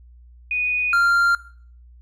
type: tone pair in turn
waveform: sine / triangle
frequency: 2477 / 1390.2 Hz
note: D#7 / F6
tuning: -8 / -8 cents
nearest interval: minor seventh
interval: 1000 cents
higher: first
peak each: -20 / -12 dBFS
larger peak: second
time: 0.51-0.93 / 0.93-1.35 s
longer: neither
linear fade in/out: 2 ms
effects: noise-tail reverb RT60 0.5 s tail -19 dB re dry + added 60 Hz sine -44 dBFS peak until 2.01 s